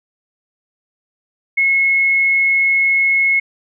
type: tone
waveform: sine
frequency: 2177 Hz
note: C#7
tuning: 32 cents flat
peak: -11 dBFS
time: 1.57-3.4 s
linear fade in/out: 10 ms
effects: none